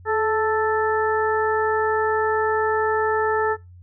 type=harmonic tone with a mistuned harmonic; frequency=440 Hz; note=A4; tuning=in tune; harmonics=1 / 2 / 3 / 4; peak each=-21 / -24 / -26 / -27 dBFS; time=0.05-3.57 s; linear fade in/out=50 ms; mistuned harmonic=1; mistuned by=-31 cents; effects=noise-tail reverb RT60 0.2 s tail -21 dB re dry + added 89 Hz sine -42 dBFS peak until 3.82 s